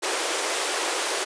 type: high-pass noise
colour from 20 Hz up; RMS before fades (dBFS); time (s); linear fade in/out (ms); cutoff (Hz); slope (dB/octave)
pink; -26; 0.02-1.25; 20; 340; 48
effects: resampled to 22050 Hz